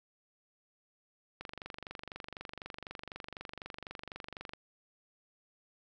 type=click train; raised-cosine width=0.3 ms; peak=-26 dBFS; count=76; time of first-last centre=1.41-4.535 s; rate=24 Hz; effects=none